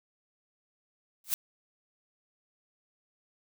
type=noise with exponential growth; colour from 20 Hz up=blue; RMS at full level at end=-24 dBFS; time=1.24-1.34 s; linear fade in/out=1 ms; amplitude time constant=21 ms; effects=none